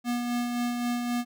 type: tone with tremolo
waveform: square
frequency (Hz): 241.5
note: B3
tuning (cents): -39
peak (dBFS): -26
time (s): 0.04-1.25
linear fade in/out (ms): 50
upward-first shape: sine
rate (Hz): 3.8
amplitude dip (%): 35
effects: none